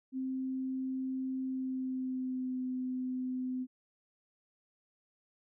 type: tone with pitch glide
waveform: sine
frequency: 261.6 to 255.3 Hz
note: C4 to C4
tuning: 0 to -42 cents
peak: -33 dBFS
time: 0.12-3.67 s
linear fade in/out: 50 ms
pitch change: -42 cents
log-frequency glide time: 1.43-2.62 s
effects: none